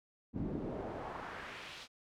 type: noise with band-pass filter sweep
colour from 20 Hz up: brown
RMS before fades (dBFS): -42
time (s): 0.33-1.88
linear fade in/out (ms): 50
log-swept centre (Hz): 210 to 4200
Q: 1.4
effects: none